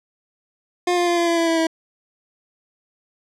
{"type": "tone with pitch steps", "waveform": "25% pulse", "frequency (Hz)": [355.2, 350.7, 346.3, 341.9, 337.6, 333.3, 329.1, 325], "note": ["F4", "F4", "F4", "F4", "E4", "E4", "E4", "E4"], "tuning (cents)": [29, 7, -15, -37, 41, 19, -3, -24], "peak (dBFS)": -13, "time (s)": [0.87, 1.67], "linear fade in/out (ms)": 5, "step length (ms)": 100, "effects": ["low-pass 8000 Hz 12 dB/octave"]}